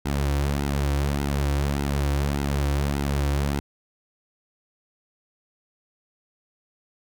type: tone with flanger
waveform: sawtooth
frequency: 70.8 Hz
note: C#2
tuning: 37 cents sharp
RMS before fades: -24 dBFS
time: 0.05-3.6 s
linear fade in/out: 10 ms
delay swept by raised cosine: 1.7 to 4.9 ms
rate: 1.7 Hz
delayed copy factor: -0.6
effects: none